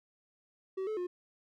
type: tone with pitch steps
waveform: triangle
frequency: 380.9 / 432.4 / 357.6 Hz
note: G4 / A4 / F4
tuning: -50 / -30 / +41 cents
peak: -31 dBFS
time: 0.77-1.07 s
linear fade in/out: 10 ms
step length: 100 ms
effects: none